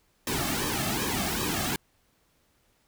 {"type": "noise with flanger", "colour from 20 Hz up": "pink", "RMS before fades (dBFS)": -29, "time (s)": [0.27, 1.76], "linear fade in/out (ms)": 2, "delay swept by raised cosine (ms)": [1.4, 2.1], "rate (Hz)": 2.6, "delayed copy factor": -0.85, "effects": ["pink hiss -68 dBFS RMS until 2.87 s"]}